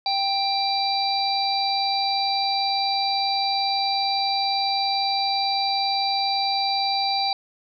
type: harmonic tone with a mistuned harmonic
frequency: 789 Hz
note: G5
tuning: 11 cents sharp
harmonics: 1 / 3 / 5 / 6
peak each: -23 / -34 / -27 / -26 dBFS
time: 0.06-7.33 s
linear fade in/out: 2 ms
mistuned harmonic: 6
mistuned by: -24 cents
effects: none